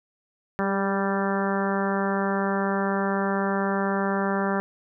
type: harmonic tone with a mistuned harmonic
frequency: 196 Hz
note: G3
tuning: in tune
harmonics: 1 / 2 / 3 / 4 / 5 / 6 / 7 / 8 / 9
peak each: -26 / -29 / -31 / -32 / -33 / -34 / -34 / -35 / -36 dBFS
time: 0.59-4.6 s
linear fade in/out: 0 ms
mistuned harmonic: 2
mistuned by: +19 cents
effects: none